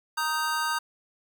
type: chord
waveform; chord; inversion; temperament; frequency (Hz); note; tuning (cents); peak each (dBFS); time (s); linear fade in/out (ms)
square; Eb major; second; just; 933.4 / 1244.5 / 1555.6; Bb5 / Eb6 / G6; +2 / 0 / -14; -31; 0.17-0.79; 10
effects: none